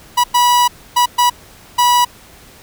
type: tone bursts at uneven times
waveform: 45% pulse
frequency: 976 Hz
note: B5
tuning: 21 cents flat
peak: -9 dBFS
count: 5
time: 0.17-0.24 / 0.34-0.68 / 0.96-1.06 / 1.18-1.3 / 1.78-2.05 s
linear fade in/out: 10 ms
effects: pink hiss -42 dBFS RMS until 2.62 s